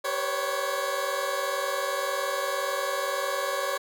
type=tone cluster; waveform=20% pulse; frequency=389.3 / 494.3 / 543 / 563 Hz; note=G4 / B4 / C#5 / C#5; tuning=-12 / +1 / -36 / +27 cents; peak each=-33 / -31 / -26 / -25 dBFS; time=0.04-3.78 s; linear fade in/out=10 ms; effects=none